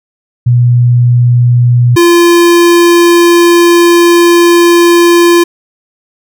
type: tone pair in turn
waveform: sine / square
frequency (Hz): 121.7 / 344.2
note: B2 / F4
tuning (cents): -25 / -25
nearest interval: octave + tritone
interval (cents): 1800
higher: second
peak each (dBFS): -3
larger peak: neither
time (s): 0.46-1.96 / 1.96-5.44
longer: second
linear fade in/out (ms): 10
effects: none